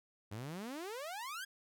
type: exponential sweep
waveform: sawtooth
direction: up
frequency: 97 to 1661.2 Hz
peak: -38 dBFS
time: 0.31-1.45 s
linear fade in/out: 10 ms
effects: none